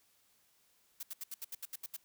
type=noise bursts; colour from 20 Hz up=blue; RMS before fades=-42 dBFS; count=10; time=1-1.966 s; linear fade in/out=5 ms; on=30 ms; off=74 ms; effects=white hiss -71 dBFS RMS until 2.04 s